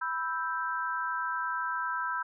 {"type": "chord", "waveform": "sine", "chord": "E minor", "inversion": "second", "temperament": "equal", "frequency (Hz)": [987.8, 1318.5, 1568], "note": ["B5", "E6", "G6"], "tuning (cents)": [0, 0, 0], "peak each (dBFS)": -34, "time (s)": [0.01, 2.23], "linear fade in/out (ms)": 10, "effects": []}